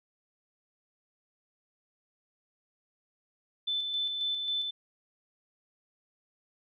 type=tone with tremolo; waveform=sine; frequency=3520 Hz; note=A7; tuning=in tune; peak=-28 dBFS; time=3.67-4.71 s; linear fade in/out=10 ms; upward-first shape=square; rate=3.7 Hz; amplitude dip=35%; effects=none